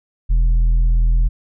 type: tone with tanh clipping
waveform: triangle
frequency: 41.36 Hz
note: E1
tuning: 7 cents sharp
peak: -12 dBFS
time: 0.29-1.29 s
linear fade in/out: 20 ms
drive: 9 dB
effects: none